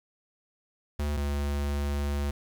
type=tone pair in turn; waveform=square; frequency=73.42 / 71.66 Hz; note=D2 / D2; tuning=0 / -42 cents; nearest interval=unison; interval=42 cents; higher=first; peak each=-28 dBFS; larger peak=neither; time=0.99-1.17 / 1.17-2.31 s; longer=second; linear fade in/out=5 ms; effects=9-bit